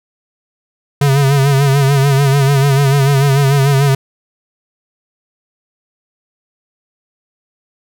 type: tone with vibrato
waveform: square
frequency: 138.59 Hz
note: C#3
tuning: in tune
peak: -9 dBFS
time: 1.01-3.95 s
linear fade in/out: 5 ms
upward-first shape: sine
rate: 6.8 Hz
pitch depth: 61 cents each way
effects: none